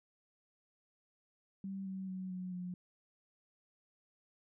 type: tone with pitch steps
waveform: sine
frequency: 194 / 190.34 / 186.74 / 183.22 / 179.76 Hz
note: G3 / F#3 / F#3 / F#3 / F#3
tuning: -18 / +49 / +16 / -17 / -50 cents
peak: -39 dBFS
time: 1.64-2.74 s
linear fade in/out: 2 ms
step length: 220 ms
effects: none